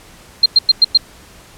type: tone bursts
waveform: sine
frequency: 4186 Hz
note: C8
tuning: in tune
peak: -4 dBFS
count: 5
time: 0.43-0.975 s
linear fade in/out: 5 ms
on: 29 ms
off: 100 ms
effects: pink hiss -42 dBFS RMS until 1.57 s + low-pass 12000 Hz 12 dB/octave